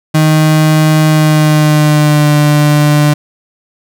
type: tone with pitch glide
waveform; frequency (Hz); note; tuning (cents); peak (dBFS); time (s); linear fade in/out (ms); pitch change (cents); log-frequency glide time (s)
35% pulse; 155.56 to 148.45; D#3 to D3; 0 to +19; -4; 0.14-3.14; 10; -81; 1.06-2.32
effects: none